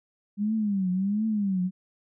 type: tone with vibrato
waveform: sine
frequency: 200.3 Hz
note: G3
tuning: 38 cents sharp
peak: -23 dBFS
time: 0.37-1.71 s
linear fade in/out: 50 ms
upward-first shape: triangle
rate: 1.4 Hz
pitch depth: 190 cents each way
effects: none